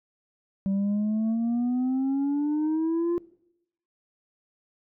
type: exponential sweep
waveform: sine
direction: up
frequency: 192.8 to 349.2 Hz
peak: -20 dBFS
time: 0.66-3.18 s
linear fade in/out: 0 ms
effects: noise-tail reverb RT60 0.8 s tail -22 dB re dry + tanh soft clip ceiling -22 dBFS